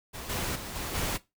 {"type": "noise with level steps", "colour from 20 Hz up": "pink", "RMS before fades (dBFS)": [-40, -32, -39, -35, -31], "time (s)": [0.13, 1.18], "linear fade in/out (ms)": 20, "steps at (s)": [0.29, 0.55, 0.75, 0.94], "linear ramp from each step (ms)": 10, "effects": ["noise-tail reverb RT60 0.2 s tail -17 dB re dry"]}